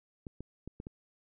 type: clicks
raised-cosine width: 3 ms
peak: -29 dBFS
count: 5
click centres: 0.268 / 0.406 / 0.676 / 0.801 / 0.869 s
effects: none